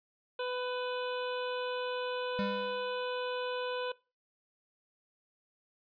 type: harmonic tone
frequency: 498.8 Hz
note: B4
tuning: 17 cents sharp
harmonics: 1 / 2 / 3 / 5 / 6 / 7 / 8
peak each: -34 / -41 / -42 / -47 / -47 / -48 / -52 dBFS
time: 0.39-3.92 s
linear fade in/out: 5 ms
type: tone with exponential decay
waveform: square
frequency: 199.7 Hz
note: G3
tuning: 32 cents sharp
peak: -31 dBFS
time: 2.39-3.04 s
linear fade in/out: 0 ms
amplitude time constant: 140 ms
effects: noise-tail reverb RT60 0.3 s tail -21 dB re dry + resampled to 11025 Hz